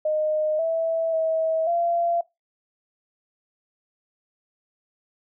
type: tone with pitch steps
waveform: sine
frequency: 616 / 655 / 644 / 685 Hz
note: D#5 / E5 / E5 / F5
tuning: -17 / -11 / -41 / -34 cents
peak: -20 dBFS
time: 0.05-2.21 s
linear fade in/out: 5 ms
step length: 540 ms
effects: noise-tail reverb RT60 0.2 s tail -20 dB re dry